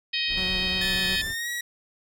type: harmonic tone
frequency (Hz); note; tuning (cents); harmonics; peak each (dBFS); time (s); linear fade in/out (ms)
628; D#5; +16; 3 / 4 / 5 / 6 / 7 / 8; -33 / -30 / -30 / -30 / -33 / -35; 0.13-1.22; 10
type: noise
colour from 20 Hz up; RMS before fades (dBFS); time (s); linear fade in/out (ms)
brown; -37; 0.27-1.35; 50
type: tone with vibrato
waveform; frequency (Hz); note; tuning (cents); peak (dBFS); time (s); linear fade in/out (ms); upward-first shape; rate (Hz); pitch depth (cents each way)
sawtooth; 185; F#3; 0; -29; 0.37-1.16; 5; triangle; 8.3; 27
type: tone with pitch glide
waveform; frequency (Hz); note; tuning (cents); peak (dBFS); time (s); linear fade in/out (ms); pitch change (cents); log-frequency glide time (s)
sawtooth; 1748 to 1917.3; A6 to A#6; -12 to +48; -25; 0.81-1.61; 5; +160; 1.2-1.49
effects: none